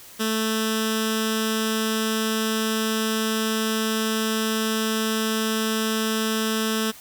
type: tone with notch filter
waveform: 10% pulse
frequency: 220 Hz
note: A3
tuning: in tune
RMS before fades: -24 dBFS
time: 0.19-6.92 s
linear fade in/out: 20 ms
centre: 770 Hz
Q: 0.63
effects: white hiss -45 dBFS RMS until 7 s